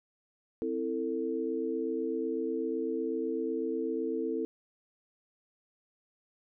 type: chord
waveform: sine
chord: A minor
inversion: first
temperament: equal with one note detuned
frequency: 261.6 / 329.6 / 447.2 Hz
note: C4 / E4 / A4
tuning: 0 / 0 / +28 cents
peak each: -36 / -34 / -33 dBFS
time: 0.62-4.45 s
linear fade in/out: 0 ms
effects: none